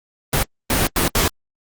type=noise bursts at uneven times; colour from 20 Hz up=pink; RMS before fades=-17 dBFS; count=4; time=0.33-0.43 / 0.7-0.87 / 0.96-1.08 / 1.15-1.28 s; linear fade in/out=2 ms; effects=Opus 24 kbps